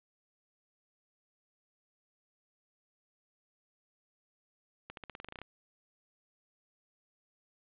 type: accelerating click train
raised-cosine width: 0.3 ms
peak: -27 dBFS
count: 12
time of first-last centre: 4.9-5.417 s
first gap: 72 ms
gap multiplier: 0.91
effects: resampled to 8000 Hz + 10-bit